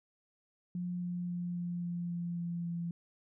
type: tone with pitch steps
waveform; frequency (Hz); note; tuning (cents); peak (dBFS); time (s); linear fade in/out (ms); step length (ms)
sine; 177.6 / 176.58 / 175.56 / 174.55 / 173.54 / 172.54 / 171.55 / 170.56; F3 / F3 / F3 / F3 / F3 / F3 / F3 / F3; +29 / +19 / +9 / -1 / -11 / -21 / -31 / -41; -34; 0.75-2.91; 2; 270
effects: none